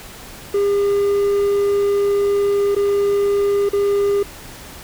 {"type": "tone with dropouts", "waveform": "triangle", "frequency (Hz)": 403.2, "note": "G4", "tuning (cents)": 49, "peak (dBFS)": -12, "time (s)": [0.54, 4.23], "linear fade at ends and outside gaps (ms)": 5, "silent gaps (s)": [[2.75, 2.763], [3.691, 3.731]], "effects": ["pink hiss -37 dBFS RMS until 4.83 s"]}